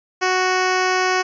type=tone; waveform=10% pulse; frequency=370 Hz; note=F#4; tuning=in tune; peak=-8 dBFS; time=0.21-1.23 s; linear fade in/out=20 ms; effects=resampled to 16000 Hz